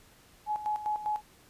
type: tone with tremolo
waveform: sine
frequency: 846 Hz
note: G#5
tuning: 32 cents sharp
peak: -27 dBFS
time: 0.46-1.22 s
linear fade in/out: 50 ms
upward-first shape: square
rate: 5 Hz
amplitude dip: 70%
effects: pink hiss -59 dBFS RMS until 1.49 s + resampled to 32000 Hz